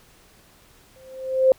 sine tone with exponential growth, 523.3 Hz, C5, in tune, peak -9 dBFS, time 0.96-1.52 s, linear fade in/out 1 ms, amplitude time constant 120 ms, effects pink hiss -54 dBFS RMS until 1.58 s

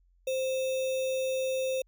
sine tone with sample-and-hold, 523.3 Hz, C5, in tune, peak -27 dBFS, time 0.27-1.82 s, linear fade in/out 5 ms, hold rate 3150 Hz, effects added 44 Hz sine -62 dBFS peak until 1.87 s

